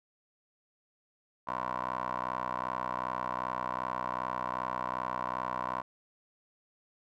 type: tone with band-pass filter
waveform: 15% pulse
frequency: 62.6 Hz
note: B1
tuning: 24 cents sharp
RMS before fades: -35 dBFS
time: 1.47-5.82 s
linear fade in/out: 10 ms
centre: 1000 Hz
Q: 4.5
effects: none